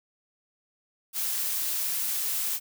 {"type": "noise", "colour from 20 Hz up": "blue", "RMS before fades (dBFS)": -29, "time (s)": [1.13, 2.6], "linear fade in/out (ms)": 50, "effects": []}